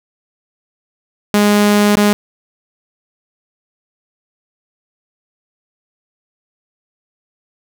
sawtooth tone with dropouts, 206.8 Hz, G#3, 7 cents flat, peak -5 dBFS, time 1.34-2.13 s, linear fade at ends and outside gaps 0 ms, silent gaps 1.955-1.971 s, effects none

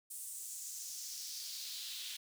pink noise with high-pass filter sweep, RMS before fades -45 dBFS, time 0.1-2.17 s, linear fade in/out 10 ms, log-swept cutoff 9100 to 3300 Hz, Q 2.6, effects none

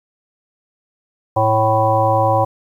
harmonic tone, 110 Hz, A2, in tune, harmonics 1 / 3 / 5 / 7 / 9 / 10, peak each -19 / -26 / -17 / -17 / -18 / -29 dBFS, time 1.36-2.45 s, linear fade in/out 10 ms, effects 8-bit

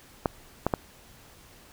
clicks, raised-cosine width 1 ms, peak -9 dBFS, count 3, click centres 0.258 / 0.666 / 0.738 s, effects pink hiss -53 dBFS RMS until 1.72 s

